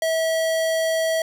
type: tone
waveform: square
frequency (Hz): 648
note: E5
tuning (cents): -30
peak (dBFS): -20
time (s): 0.02-1.22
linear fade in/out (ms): 2
effects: none